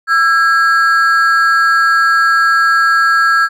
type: ring-modulated tone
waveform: triangle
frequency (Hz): 1489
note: F#6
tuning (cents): +11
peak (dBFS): -3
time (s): 0.07-3.49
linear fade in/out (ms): 50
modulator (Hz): 152
effects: none